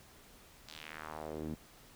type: tone with band-pass filter sweep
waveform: sawtooth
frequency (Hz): 77.7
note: D#2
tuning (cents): -2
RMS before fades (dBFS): -44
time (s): 0.68-1.55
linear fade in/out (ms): 5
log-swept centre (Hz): 4700 to 220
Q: 2
effects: pink hiss -59 dBFS RMS until 1.95 s